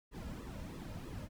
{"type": "noise with flanger", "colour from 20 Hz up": "brown", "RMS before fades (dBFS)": -45, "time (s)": [0.11, 1.29], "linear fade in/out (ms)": 50, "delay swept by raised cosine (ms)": [1.3, 2.7], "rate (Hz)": 3.1, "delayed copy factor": -0.7, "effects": []}